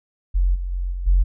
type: tone with level steps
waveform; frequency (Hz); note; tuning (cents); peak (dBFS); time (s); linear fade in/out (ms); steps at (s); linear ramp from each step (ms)
sine; 44.9; F1; +49; -14 / -23 / -21 / -24 / -11; 0.34-1.24; 20; 0.54 / 0.71 / 0.91 / 1.06; 20
effects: tanh soft clip ceiling -7 dBFS